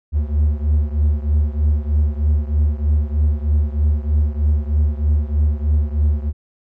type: beating tone pair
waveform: triangle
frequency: 73.3 / 76.5 Hz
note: D2 / D#2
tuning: -3 / -29 cents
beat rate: 3.2 Hz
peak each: -14 / -17 dBFS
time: 0.12-6.33 s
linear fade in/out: 50 ms
effects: none